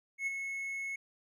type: tone with ADSR envelope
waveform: triangle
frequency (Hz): 2188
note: C#7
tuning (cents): -23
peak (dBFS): -28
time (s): 0.18-0.96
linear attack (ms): 88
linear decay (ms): 22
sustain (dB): -6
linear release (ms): 7
effects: none